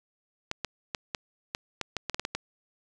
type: clicks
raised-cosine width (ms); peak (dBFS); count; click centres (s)
0.2; -13; 12; 0.514 / 0.647 / 0.948 / 1.148 / 1.549 / 1.813 / 1.967 / 2.097 / 2.145 / 2.196 / 2.251 / 2.35
effects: resampled to 24000 Hz + 8-bit